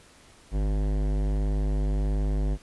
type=tone with hard clipping; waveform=sine; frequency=50.7 Hz; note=G#1; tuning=41 cents flat; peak=-25 dBFS; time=0.51-2.58 s; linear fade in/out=50 ms; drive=18 dB; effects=pink hiss -54 dBFS RMS until 2.62 s + resampled to 24000 Hz